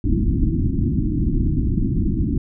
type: low-pass noise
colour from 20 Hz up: pink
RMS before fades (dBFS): -19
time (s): 0.04-2.38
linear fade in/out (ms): 5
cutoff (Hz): 340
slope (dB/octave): 96
effects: none